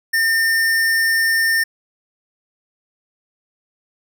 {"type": "tone", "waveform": "square", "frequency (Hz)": 1810, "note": "A6", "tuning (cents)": 48, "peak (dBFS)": -15, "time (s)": [0.13, 1.64], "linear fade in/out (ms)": 10, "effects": []}